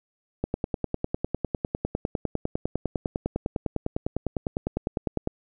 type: click train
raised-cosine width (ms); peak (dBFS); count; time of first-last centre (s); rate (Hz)
2; -12; 49; 0.44-5.274; 9.93
effects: none